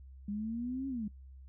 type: exponential two-way sweep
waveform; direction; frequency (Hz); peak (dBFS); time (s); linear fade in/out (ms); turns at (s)
sine; up then down; 200.7 to 274.5 to 200.7; -34; 0.28-1.08; 5; 0.88
effects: noise-tail reverb RT60 0.1 s tail -21 dB re dry + added 66 Hz sine -49 dBFS peak until 1.48 s